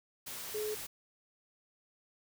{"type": "tone in noise", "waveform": "sine", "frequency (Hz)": 425.9, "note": "G#4", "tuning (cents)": 44, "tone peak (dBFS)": -34, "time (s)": [0.54, 0.75], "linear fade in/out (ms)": 10, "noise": "white", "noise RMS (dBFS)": -43, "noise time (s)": [0.26, 0.87], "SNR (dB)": 6, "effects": []}